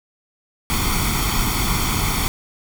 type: noise with comb filter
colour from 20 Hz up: pink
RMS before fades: -20 dBFS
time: 0.7-2.28 s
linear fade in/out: 0 ms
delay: 0.89 ms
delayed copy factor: +0.75
effects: none